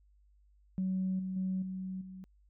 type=tone with level steps; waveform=sine; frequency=187.5 Hz; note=F#3; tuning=23 cents sharp; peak=-29 / -34 / -30 / -36 / -44 dBFS; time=0.78-2.24 s; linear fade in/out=0 ms; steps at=1.19 / 1.36 / 1.62 / 2.01 s; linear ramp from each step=5 ms; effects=tanh soft clip ceiling -25 dBFS + added 50 Hz sine -62 dBFS peak until 2.49 s